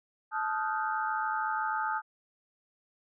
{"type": "tone cluster", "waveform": "sine", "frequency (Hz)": [872, 1248, 1374, 1462, 1555], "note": ["A5", "D#6", "F6", "F#6", "G6"], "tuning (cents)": [-16, 5, -29, -21, -14], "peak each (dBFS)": [-32, -34, -38, -39, -38], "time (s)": [0.31, 2.02], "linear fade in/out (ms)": 50, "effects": []}